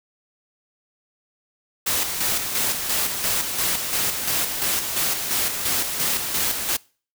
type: noise with tremolo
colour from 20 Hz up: white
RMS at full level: -22 dBFS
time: 1.86-6.77 s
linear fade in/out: 10 ms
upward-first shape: square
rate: 2.9 Hz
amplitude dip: 45%
effects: noise-tail reverb RT60 0.4 s tail -24 dB re dry